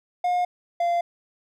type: tone pair in turn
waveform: triangle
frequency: 715 / 691 Hz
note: F5 / F5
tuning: +41 / -19 cents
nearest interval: minor second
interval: 60 cents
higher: first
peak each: -18 dBFS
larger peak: neither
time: 0.24-0.45 / 0.8-1.01 s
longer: neither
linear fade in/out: 5 ms
effects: none